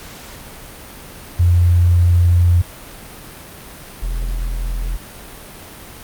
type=tone pair in turn; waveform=sine / triangle; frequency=87.31 / 41.93 Hz; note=F2 / E1; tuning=0 / +30 cents; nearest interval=octave + minor second; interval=1270 cents; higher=first; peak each=-9 / -16 dBFS; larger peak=first; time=1.39-2.62 / 4.02-4.97 s; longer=first; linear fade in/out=10 ms; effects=pink hiss -36 dBFS RMS until 6.03 s + Opus 48 kbps